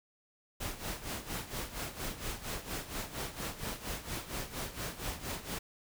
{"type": "noise with tremolo", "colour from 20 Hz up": "pink", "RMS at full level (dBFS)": -37, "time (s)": [0.6, 5.59], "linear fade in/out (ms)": 10, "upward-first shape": "sine", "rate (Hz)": 4.3, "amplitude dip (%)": 75, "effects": []}